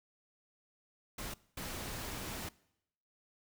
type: noise bursts at uneven times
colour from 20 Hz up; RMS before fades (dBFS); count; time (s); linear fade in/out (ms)
pink; -42; 2; 1.18-1.34 / 1.57-2.49; 5
effects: noise-tail reverb RT60 0.8 s tail -22 dB re dry